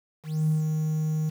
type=tone with ADSR envelope; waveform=triangle; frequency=155.56 Hz; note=D#3; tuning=in tune; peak=-16 dBFS; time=0.23-1.3 s; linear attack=260 ms; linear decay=130 ms; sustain=-5 dB; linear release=12 ms; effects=tanh soft clip ceiling -17 dBFS + 8-bit